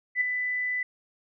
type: tone with ADSR envelope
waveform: sine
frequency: 1994 Hz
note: B6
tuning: 16 cents sharp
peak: -19 dBFS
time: 0.15-0.83 s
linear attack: 61 ms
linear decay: 6 ms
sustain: -7 dB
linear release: 4 ms
effects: none